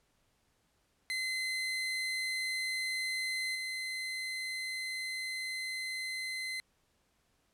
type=tone with level steps; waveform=30% pulse; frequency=2054 Hz; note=C7; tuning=33 cents flat; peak=-30 / -33 dBFS; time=1.1-6.6 s; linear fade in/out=0 ms; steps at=3.55 s; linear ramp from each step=2 ms; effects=pink hiss -74 dBFS RMS until 7.53 s + low-pass 12000 Hz 12 dB/octave